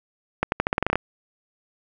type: accelerating click train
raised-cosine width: 0.5 ms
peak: -5 dBFS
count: 11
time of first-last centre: 0.43-0.956 s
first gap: 91 ms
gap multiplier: 0.87
effects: none